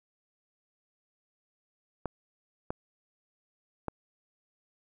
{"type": "clicks", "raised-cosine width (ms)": 1, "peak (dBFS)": -18, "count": 3, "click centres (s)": [2.057, 2.705, 3.883], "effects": ["10-bit"]}